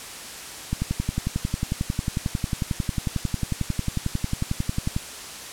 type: click train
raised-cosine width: 5 ms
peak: -11 dBFS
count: 48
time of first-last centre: 0.73-4.964 s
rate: 11.1 Hz
effects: white hiss -37 dBFS RMS until 5.52 s + low-pass 10000 Hz 12 dB/octave